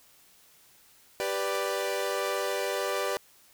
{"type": "chord", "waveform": "sawtooth", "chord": "G major", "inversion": "none", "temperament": "equal", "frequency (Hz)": [392, 493.9, 587.3], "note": ["G4", "B4", "D5"], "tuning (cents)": [0, 0, 0], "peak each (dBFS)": [-29, -29, -28], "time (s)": [1.2, 3.17], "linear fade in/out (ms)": 0, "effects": ["white hiss -59 dBFS RMS until 3.53 s"]}